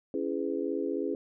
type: chord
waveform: sine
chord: C# minor seventh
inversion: none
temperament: just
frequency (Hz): 277.2 / 332.6 / 415.8 / 498.9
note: C#4 / E4 / G#4 / B4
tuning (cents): 0 / +16 / +2 / +17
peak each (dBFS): -34 / -34 / -33 / -37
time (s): 0.14-1.15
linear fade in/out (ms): 2
effects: none